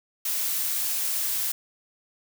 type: noise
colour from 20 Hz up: blue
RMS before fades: -27 dBFS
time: 0.25-1.52 s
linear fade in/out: 5 ms
effects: none